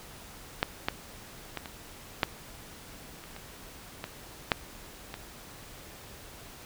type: clicks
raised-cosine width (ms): 0.3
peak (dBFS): -8 / -10 / -17 / -23 / -7 / -29 / -27 / -19 / -6 / -21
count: 10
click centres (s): 0.629 / 0.885 / 1.573 / 1.658 / 2.232 / 3.239 / 3.364 / 4.041 / 4.518 / 5.141
effects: pink hiss -48 dBFS RMS until 6.65 s